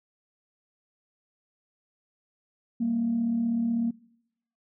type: tone pair together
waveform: sine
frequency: 197 / 233.1 Hz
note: G3 / A#3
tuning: +9 / 0 cents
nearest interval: minor third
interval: 291 cents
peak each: -34 / -23 dBFS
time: 2.8-3.91 s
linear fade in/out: 10 ms
effects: noise-tail reverb RT60 0.8 s tail -24 dB re dry + tanh soft clip ceiling -18 dBFS